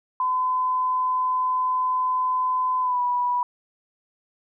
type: tone with pitch glide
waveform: sine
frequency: 1016 to 980.8 Hz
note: B5 to B5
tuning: +49 to -12 cents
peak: -20 dBFS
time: 0.2-3.43 s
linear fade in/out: 2 ms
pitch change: -61 cents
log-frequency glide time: 2.81-3.01 s
effects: none